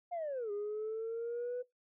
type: linear two-way sweep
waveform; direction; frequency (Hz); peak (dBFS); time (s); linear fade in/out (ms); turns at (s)
sine; down then up; 720 to 406 to 498.4; -34; 0.11-1.63; 20; 0.51
effects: noise-tail reverb RT60 0.2 s tail -22 dB re dry + tanh soft clip ceiling -33 dBFS